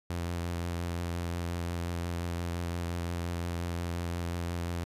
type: tone with vibrato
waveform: sawtooth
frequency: 86.1 Hz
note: F2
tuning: 24 cents flat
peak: -28 dBFS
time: 0.1-4.84 s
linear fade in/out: 0 ms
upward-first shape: triangle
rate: 5.7 Hz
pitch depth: 23 cents each way
effects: resampled to 32000 Hz